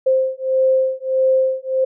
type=beating tone pair; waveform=sine; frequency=523.3 / 524.9 Hz; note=C5 / C5; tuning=0 / +5 cents; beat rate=1.6 Hz; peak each=-17 / -17 dBFS; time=0.06-1.85 s; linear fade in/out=10 ms; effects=none